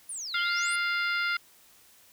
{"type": "exponential two-way sweep", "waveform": "sine", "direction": "down then up", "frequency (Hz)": [10240, 2980, 10240], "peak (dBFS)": -34, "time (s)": [0.09, 0.76], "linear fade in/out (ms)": 5, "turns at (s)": 0.4}
{"type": "harmonic tone", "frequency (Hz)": 698.5, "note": "F5", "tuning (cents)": 0, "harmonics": [2, 3, 4, 5, 6, 7], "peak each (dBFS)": [-28, -31, -38, -40, -42, -40], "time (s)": [0.34, 1.37], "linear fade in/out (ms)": 5}
{"effects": ["white hiss -58 dBFS RMS until 2.12 s"]}